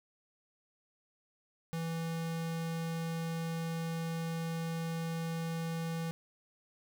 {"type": "tone", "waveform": "square", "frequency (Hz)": 164.81, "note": "E3", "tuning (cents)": 0, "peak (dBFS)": -35, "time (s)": [1.73, 6.11], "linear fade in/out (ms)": 0, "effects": []}